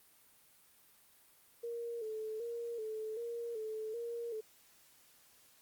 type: tone with vibrato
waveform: sine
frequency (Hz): 452.1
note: A4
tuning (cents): +47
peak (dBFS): -38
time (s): 1.63-4.41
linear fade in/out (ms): 10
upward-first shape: square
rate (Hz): 1.3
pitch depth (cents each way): 64
effects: white hiss -65 dBFS RMS until 5.61 s + Opus 32 kbps